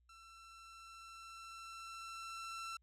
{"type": "tone with level ramp", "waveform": "sawtooth", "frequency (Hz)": 1343, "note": "E6", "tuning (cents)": 32, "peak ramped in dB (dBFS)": [-54, -39], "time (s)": [0.09, 2.77], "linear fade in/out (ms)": 5, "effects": ["added 60 Hz sine -70 dBFS peak until 2.82 s", "low-pass 9000 Hz 12 dB/octave"]}